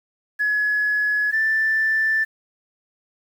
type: tone pair in turn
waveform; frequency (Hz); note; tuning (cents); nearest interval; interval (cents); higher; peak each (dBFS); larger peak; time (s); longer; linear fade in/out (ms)
sine; 1693 / 1766.7; G#6 / A6; +33 / +7; minor second; 74; second; -17 / -16; second; 0.39-1.32 / 1.32-2.25; neither; 20
effects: tanh soft clip ceiling -12 dBFS + 8-bit